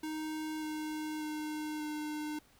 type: tone with pitch steps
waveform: square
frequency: 311.1 / 308.2 / 305.4 / 302.6 Hz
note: D#4 / D#4 / D#4 / D#4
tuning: 0 / -16 / -32 / -48 cents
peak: -37 dBFS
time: 0.03-2.39 s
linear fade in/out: 5 ms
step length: 590 ms
effects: pink hiss -65 dBFS RMS until 2.59 s